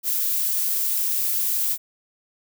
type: noise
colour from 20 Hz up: violet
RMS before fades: -23 dBFS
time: 0.03-1.78 s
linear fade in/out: 50 ms
effects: none